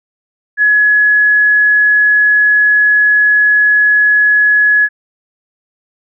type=tone; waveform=sine; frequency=1690 Hz; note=G#6; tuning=30 cents sharp; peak=-6 dBFS; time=0.57-4.89 s; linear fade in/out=50 ms; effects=none